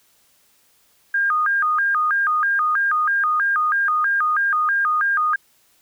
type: tone with vibrato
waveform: sine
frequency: 1408 Hz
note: F6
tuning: 14 cents sharp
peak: -16 dBFS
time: 1.14-5.36 s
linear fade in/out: 5 ms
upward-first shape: square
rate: 3.1 Hz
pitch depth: 230 cents each way
effects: white hiss -59 dBFS RMS until 5.81 s